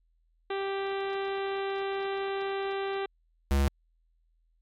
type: harmonic tone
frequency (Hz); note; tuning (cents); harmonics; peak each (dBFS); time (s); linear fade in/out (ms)
392; G4; 0; 1 / 2 / 3 / 4 / 5 / 6 / 7 / 8 / 9 / 10; -31 / -37 / -41 / -43 / -45 / -47 / -48 / -49 / -50 / -51; 0.5-3.06; 5
type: tone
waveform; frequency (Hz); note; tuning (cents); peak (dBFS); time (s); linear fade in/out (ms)
square; 69.3; C#2; 0; -23; 3.51-3.68; 0
effects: added 41 Hz sine -66 dBFS peak until 4.61 s + AAC 64 kbps